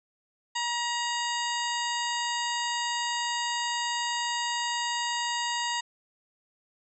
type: harmonic tone with a mistuned harmonic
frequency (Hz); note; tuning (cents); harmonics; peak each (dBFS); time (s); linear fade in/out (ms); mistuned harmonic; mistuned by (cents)
951; A#5; +34; 1 / 2 / 3 / 4 / 5 / 7 / 8; -31 / -34 / -36 / -37 / -38 / -39 / -40; 0.55-5.81; 10; 4; -34
effects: none